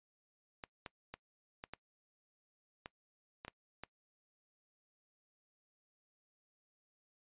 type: clicks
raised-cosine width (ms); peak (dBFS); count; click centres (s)
0.3; -28; 9; 0.638 / 0.862 / 1.14 / 1.639 / 1.736 / 2.859 / 3.449 / 3.481 / 3.836
effects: noise-tail reverb RT60 0.1 s tail -22 dB re dry + resampled to 8000 Hz